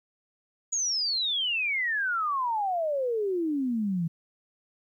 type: exponential sweep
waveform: sine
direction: down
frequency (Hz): 6850 to 160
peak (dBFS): -25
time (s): 0.72-4.08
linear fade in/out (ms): 10
effects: 11-bit